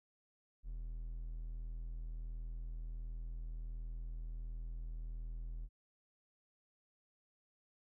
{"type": "tone", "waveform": "triangle", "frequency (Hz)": 40.7, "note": "E1", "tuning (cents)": -21, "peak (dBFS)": -39, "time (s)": [0.63, 5.69], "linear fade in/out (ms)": 50, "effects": []}